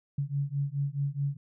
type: beating tone pair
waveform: sine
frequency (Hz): 138.8 / 143.5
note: C#3 / D3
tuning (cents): +3 / -40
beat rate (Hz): 4.7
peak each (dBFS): -31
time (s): 0.18-1.37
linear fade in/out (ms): 5
effects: none